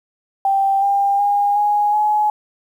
sine tone with pitch steps, 784 / 798.6 / 813.5 / 828.7 / 844.2 Hz, G5 / G5 / G#5 / G#5 / G#5, 0 / +32 / -36 / -4 / +28 cents, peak -13 dBFS, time 0.45-2.3 s, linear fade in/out 2 ms, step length 370 ms, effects 8-bit

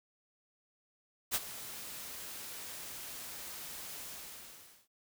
white noise with ADSR envelope, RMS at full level -30 dBFS, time 1.31-4.88 s, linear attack 38 ms, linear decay 40 ms, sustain -15 dB, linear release 850 ms, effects none

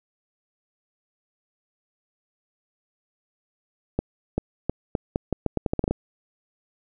accelerating click train, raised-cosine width 2 ms, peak -9 dBFS, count 14, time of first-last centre 3.99-5.91 s, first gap 390 ms, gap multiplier 0.81, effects none

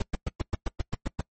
brown noise bursts, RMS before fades -26 dBFS, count 10, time 0-1.21 s, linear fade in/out 5 ms, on 22 ms, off 110 ms, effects noise-tail reverb RT60 0.1 s tail -24 dB re dry + MP3 32 kbps

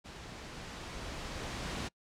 pink noise with level ramp, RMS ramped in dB -48 to -37 dBFS, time 0.04-1.89 s, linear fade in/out 20 ms, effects noise-tail reverb RT60 0.1 s tail -26 dB re dry + low-pass 6000 Hz 12 dB/octave

